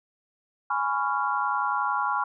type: chord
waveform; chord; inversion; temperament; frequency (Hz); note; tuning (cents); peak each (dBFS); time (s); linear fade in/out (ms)
sine; C# dominant seventh; second; just; 831.5 / 997.9 / 1108.7 / 1385.9; G#5 / B5 / C#6 / E#6; +2 / +18 / 0 / -14; -29; 0.7-2.24; 5
effects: none